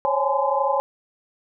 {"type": "tone cluster", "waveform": "sine", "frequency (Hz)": [539, 562, 827, 859, 1023], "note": ["C#5", "C#5", "G#5", "A5", "C6"], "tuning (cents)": [-49, 24, -8, -42, -39], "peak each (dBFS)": -25, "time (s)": [0.05, 0.8], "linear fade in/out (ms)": 0, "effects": []}